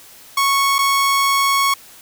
sawtooth tone with dropouts, 1105 Hz, C#6, 6 cents flat, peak -10 dBFS, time 0.37-1.74 s, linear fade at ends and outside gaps 5 ms, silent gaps 0.784-0.788 s, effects white hiss -43 dBFS RMS until 2.01 s

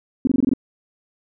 sine tone bursts, 261.6 Hz, C4, in tune, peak -13 dBFS, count 7, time 0.25-0.536 s, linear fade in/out 2 ms, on 22 ms, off 22 ms, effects none

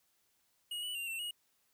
square tone with pitch steps, 2888 / 2958 / 2781 / 2697 / 2889 Hz, F#7 / F#7 / F7 / E7 / F#7, -43 / -1 / -8 / +39 / -42 cents, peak -38 dBFS, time 0.71-1.31 s, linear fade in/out 5 ms, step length 120 ms, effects white hiss -75 dBFS RMS until 1.73 s

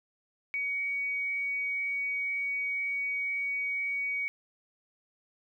sine tone, 2251 Hz, C#7, 26 cents sharp, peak -29 dBFS, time 0.54-4.28 s, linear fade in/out 0 ms, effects 11-bit

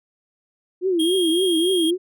sine tone with vibrato, 349.2 Hz, F4, in tune, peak -17 dBFS, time 0.81-1.98 s, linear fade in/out 50 ms, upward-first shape triangle, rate 3.6 Hz, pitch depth 190 cents each way
square tone, 3250 Hz, G#7, 38 cents flat, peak -23 dBFS, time 0.99-1.91 s, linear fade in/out 10 ms
effects none

